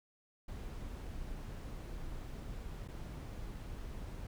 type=noise with dropouts; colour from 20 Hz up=brown; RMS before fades=-44 dBFS; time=0.48-4.27 s; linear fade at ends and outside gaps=5 ms; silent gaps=2.878-2.884 s; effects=none